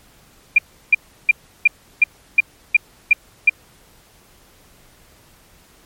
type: tone bursts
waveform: sine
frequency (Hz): 2400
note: D7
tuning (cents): +37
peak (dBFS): -6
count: 9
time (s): 0.56-3.496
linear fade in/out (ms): 5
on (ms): 24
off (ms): 340
effects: pink hiss -51 dBFS RMS until 5.85 s + MP3 64 kbps